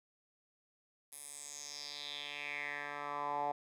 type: tone with band-pass filter sweep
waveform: 10% pulse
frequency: 145.1 Hz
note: D3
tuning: 21 cents flat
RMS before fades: -42 dBFS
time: 1.12-3.52 s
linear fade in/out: 5 ms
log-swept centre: 11000 to 770 Hz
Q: 4.3
effects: none